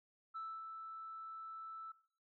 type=tone with ADSR envelope; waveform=sine; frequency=1318.5 Hz; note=E6; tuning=in tune; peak=-40 dBFS; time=0.34-1.92 s; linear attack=23 ms; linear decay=250 ms; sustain=-6 dB; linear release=7 ms; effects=noise-tail reverb RT60 0.5 s tail -19 dB re dry + tanh soft clip ceiling -39 dBFS